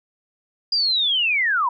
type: linear sweep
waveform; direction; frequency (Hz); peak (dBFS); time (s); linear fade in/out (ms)
sine; down; 4881 to 931; -17; 0.72-1.69; 5
effects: none